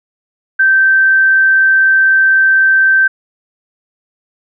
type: tone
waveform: sine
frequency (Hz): 1556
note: G6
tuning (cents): -13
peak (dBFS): -6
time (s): 0.59-3.08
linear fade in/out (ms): 10
effects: none